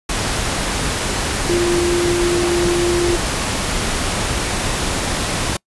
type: tone in noise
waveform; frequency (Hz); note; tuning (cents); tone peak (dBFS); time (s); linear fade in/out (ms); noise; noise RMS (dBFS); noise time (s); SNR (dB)
sine; 348.4; F4; -4; -15; 1.49-3.16; 5; pink; -20; 0.09-5.57; +2
effects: noise-tail reverb RT60 0.1 s tail -26 dB re dry + resampled to 24000 Hz